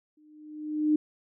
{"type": "tone with exponential growth", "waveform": "sine", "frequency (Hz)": 303.9, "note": "D#4", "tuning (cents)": -41, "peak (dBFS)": -18, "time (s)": [0.17, 0.96], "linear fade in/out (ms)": 5, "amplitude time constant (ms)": 170, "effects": []}